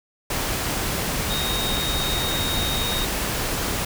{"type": "tone in noise", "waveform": "sine", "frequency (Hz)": 3729, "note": "A#7", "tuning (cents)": 0, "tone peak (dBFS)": -26, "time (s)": [1.3, 3.05], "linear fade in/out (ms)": 5, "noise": "pink", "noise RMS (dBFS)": -25, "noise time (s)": [0.3, 3.85], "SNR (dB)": -4, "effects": []}